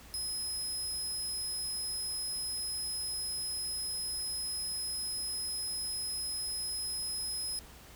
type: tone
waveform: 20% pulse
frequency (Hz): 5100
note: D#8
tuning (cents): +42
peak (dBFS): -29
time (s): 0.14-7.59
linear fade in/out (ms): 0
effects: added 60 Hz sine -55 dBFS peak until 7.95 s + pink hiss -54 dBFS RMS until 7.95 s